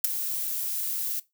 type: noise with ADSR envelope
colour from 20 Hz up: violet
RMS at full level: -18 dBFS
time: 0.04-1.2 s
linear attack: 5 ms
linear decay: 13 ms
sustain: -12 dB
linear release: 8 ms
effects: noise-tail reverb RT60 0.2 s tail -19 dB re dry